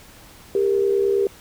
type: tone pair together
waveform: sine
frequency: 397.6 / 467.1 Hz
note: G4 / A#4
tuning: +25 / +3 cents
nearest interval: minor third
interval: 278 cents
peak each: -17 / -23 dBFS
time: 0.55-1.27 s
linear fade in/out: 2 ms
effects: pink hiss -46 dBFS RMS until 1.4 s